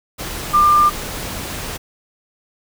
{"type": "tone in noise", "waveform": "sine", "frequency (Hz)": 1195, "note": "D6", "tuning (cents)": 30, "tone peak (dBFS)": -9, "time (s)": [0.53, 0.9], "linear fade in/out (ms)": 20, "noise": "pink", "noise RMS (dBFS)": -27, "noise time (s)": [0.18, 1.78], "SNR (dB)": 15, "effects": []}